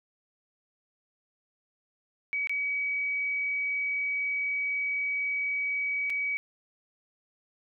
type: tone with dropouts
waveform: sine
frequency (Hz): 2271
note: C#7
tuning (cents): +41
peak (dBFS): -27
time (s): 2.33-6.37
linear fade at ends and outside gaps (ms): 0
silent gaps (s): 2.472-2.495 / 6.098-6.102
effects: none